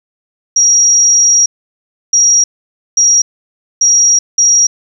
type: tone bursts at uneven times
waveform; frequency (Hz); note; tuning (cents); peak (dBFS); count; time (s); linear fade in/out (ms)
sine; 5690; F8; +31; -5; 5; 0.56-1.46 / 2.13-2.44 / 2.97-3.22 / 3.81-4.19 / 4.38-4.67; 5
effects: 7-bit